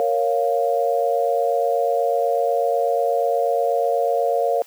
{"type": "chord", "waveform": "sine", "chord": "Bb minor", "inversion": "none", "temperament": "equal", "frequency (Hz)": [466.2, 554.4, 698.5], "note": ["Bb4", "Db5", "F5"], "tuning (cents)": [0, 0, 0], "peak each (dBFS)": -21, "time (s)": [0, 4.62], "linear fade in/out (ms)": 0, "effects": ["white hiss -49 dBFS RMS until 4.66 s", "high-pass 300 Hz 12 dB/octave"]}